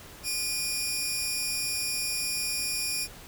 15% pulse tone pair together, 2434 / 5459 Hz, D#7 / F8, -39 / -40 cents, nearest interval octave + major second, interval 1399 cents, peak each -25 dBFS, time 0.23-3.08 s, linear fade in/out 50 ms, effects pink hiss -47 dBFS RMS until 3.27 s

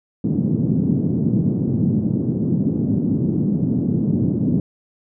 white band-pass noise, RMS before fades -19 dBFS, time 0.24-4.6 s, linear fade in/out 2 ms, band 120 to 260 Hz, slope 24 dB/octave, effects none

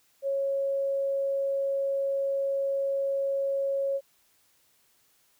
sine tone, 550 Hz, C#5, 14 cents flat, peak -25 dBFS, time 0.22-4.01 s, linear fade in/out 50 ms, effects white hiss -66 dBFS RMS until 5.39 s

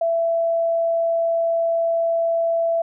sine tone, 667 Hz, E5, 20 cents sharp, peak -17 dBFS, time 0.01-2.82 s, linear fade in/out 5 ms, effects none

